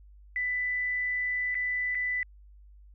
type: tone with dropouts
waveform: sine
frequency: 1990 Hz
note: B6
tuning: 13 cents sharp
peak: -27 dBFS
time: 0.36-2.23 s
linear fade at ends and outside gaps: 1 ms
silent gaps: 1.545-1.552 / 1.948-1.952 s
effects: added 50 Hz sine -50 dBFS peak until 2.94 s